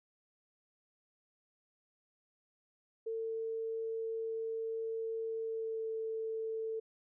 sine tone with pitch glide, 449.5 to 444.9 Hz, A4 to A4, +37 to +19 cents, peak -35 dBFS, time 3.06-6.8 s, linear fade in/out 10 ms, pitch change -18 cents, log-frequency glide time 5.38-5.89 s, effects none

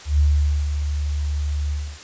sine tone with ADSR envelope, 73.42 Hz, D2, in tune, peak -12 dBFS, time 0.05-1.99 s, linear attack 140 ms, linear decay 480 ms, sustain -8 dB, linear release 280 ms, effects white hiss -40 dBFS RMS until 2.03 s + resampled to 16000 Hz

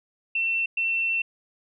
sine tone bursts at uneven times, 2696 Hz, E7, 38 cents sharp, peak -22 dBFS, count 2, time 0.35-0.66 / 0.77-1.22 s, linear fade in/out 5 ms, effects none

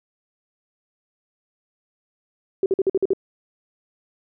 sine tone bursts, 384.5 Hz, G4, 33 cents flat, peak -15 dBFS, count 7, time 2.63-3.134 s, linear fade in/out 2 ms, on 30 ms, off 49 ms, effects none

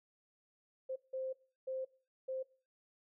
sine tone bursts at uneven times, 523.3 Hz, C5, in tune, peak -37 dBFS, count 4, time 0.89-0.96 / 1.13-1.33 / 1.67-1.85 / 2.28-2.43 s, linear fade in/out 10 ms, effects noise-tail reverb RT60 0.4 s tail -21 dB re dry

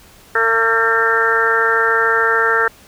harmonic tone, 226.7 Hz, A#3, 48 cents flat, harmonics 2 / 3 / 4 / 5 / 6 / 7 / 8, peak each -19 / -29 / -24 / -28 / -17 / -18 / -18 dBFS, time 0.35-2.68 s, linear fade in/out 5 ms, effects pink hiss -45 dBFS RMS until 2.87 s

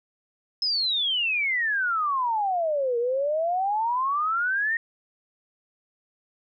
sine exponential two-way sweep, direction down then up, 5200 to 464.2 to 1876 Hz, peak -22 dBFS, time 0.62-4.77 s, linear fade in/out 2 ms, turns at 2.98 s, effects none

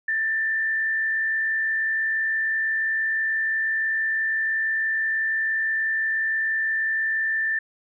sine tone with frequency modulation, 1777 Hz, A6, 17 cents sharp, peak -21 dBFS, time 0.08-7.59 s, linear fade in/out 5 ms, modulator 70.8 Hz, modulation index 0.36, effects none

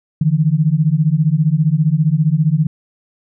sine beating tone pair, 147.9 / 162.9 Hz, D3 / E3, +13 / -20 cents, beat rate 15 Hz, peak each -14 dBFS, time 0.21-2.67 s, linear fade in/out 5 ms, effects none

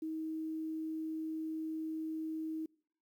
sine tone with quantisation, 317.1 Hz, D#4, 33 cents sharp, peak -36 dBFS, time 0.02-2.66 s, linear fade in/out 5 ms, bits 11, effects noise-tail reverb RT60 0.6 s tail -25 dB re dry

